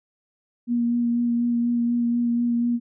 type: tone with vibrato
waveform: sine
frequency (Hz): 237.7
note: A#3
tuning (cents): +34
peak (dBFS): -19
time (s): 0.67-2.8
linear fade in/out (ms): 50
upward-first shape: sine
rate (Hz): 4.1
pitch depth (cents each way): 15
effects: none